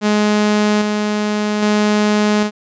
sawtooth tone with tremolo, 210 Hz, G#3, 19 cents sharp, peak -8 dBFS, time 0.01-2.51 s, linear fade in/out 50 ms, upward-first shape square, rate 0.62 Hz, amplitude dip 35%, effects resampled to 16000 Hz

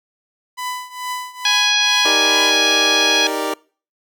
sawtooth tone with tremolo, 999 Hz, B5, 20 cents sharp, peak -18 dBFS, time 0.57-2.52 s, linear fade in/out 20 ms, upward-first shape triangle, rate 2.3 Hz, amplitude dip 90%
harmonic tone, 830.6 Hz, G#5, in tune, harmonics 1 / 2 / 3 / 4 / 5 / 6 / 7, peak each -27 / -21 / -20 / -17 / -21 / -25 / -24 dBFS, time 1.45-3.27 s, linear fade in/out 2 ms
25% pulse chord, Eb major seventh, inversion none, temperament equal, 311.1 / 392 / 466.2 / 587.3 Hz, Eb4 / G4 / Bb4 / D5, 0 / 0 / 0 / 0 cents, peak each -22 dBFS, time 2.05-3.54 s, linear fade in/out 5 ms
effects noise-tail reverb RT60 0.4 s tail -24 dB re dry

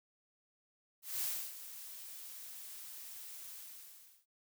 blue noise with ADSR envelope, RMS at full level -36 dBFS, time 1.02-4.26 s, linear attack 200 ms, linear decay 300 ms, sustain -13 dB, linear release 730 ms, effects none

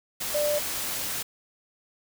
sine tone in noise, 592 Hz, D5, 14 cents sharp, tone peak -23 dBFS, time 0.34-0.59 s, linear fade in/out 10 ms, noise white, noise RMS -31 dBFS, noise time 0.2-1.23 s, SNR +5 dB, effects none

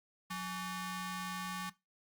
sawtooth ring-modulated tone, 659.3 Hz, E5, in tune, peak -31 dBFS, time 0.3-1.7 s, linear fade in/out 10 ms, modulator 477 Hz, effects noise-tail reverb RT60 0.2 s tail -18 dB re dry + Opus 48 kbps

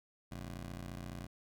20% pulse ring-modulated tone, 89.1 Hz, F2, 35 cents sharp, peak -35 dBFS, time 0.31-1.27 s, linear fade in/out 10 ms, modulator 27.6 Hz, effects none

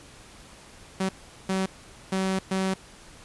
sawtooth tone bursts at uneven times, 190 Hz, F#3, 46 cents sharp, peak -20 dBFS, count 4, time 1-1.09 / 1.49-1.66 / 2.12-2.39 / 2.51-2.74 s, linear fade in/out 5 ms, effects pink hiss -49 dBFS RMS until 3.24 s + resampled to 24000 Hz

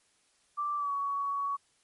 sine tone with pitch glide, 1173 to 1123.3 Hz, D6 to C#6, -2 to +23 cents, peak -29 dBFS, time 0.57-1.57 s, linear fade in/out 20 ms, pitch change -75 cents, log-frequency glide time 0.77-0.92 s, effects white hiss -69 dBFS RMS until 1.83 s + MP3 48 kbps

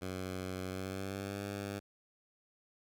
10% pulse tone with pitch glide, 93 to 100.25 Hz, F#2 to G2, +9 to +39 cents, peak -30 dBFS, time 0.01-1.8 s, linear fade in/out 20 ms, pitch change +130 cents, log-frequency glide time 0.65-1.41 s, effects none

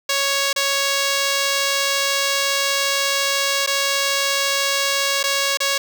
5% pulse tone with dropouts, 554.4 Hz, C#5, in tune, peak -6 dBFS, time 0.09-5.78 s, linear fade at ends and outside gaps 5 ms, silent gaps 0.53-0.561 / 3.664-3.673 / 5.23-5.238 / 5.573-5.603 s, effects none

